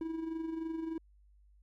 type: tone with amplitude modulation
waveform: triangle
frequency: 324.6 Hz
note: E4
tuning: 27 cents flat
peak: -31 dBFS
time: 0.01-0.98 s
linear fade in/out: 2 ms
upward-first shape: sine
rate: 23.3 Hz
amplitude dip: 55%
effects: added 50 Hz sine -60 dBFS peak until 1.62 s